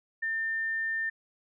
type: tone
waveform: sine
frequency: 1800 Hz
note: A6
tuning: 39 cents sharp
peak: -28 dBFS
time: 0.22-1.1 s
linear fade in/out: 10 ms
effects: none